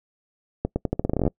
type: accelerating click train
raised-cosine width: 2 ms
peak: -9 dBFS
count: 15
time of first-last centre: 0.65-1.278 s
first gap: 110 ms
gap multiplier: 0.84
effects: noise-tail reverb RT60 0.1 s tail -25 dB re dry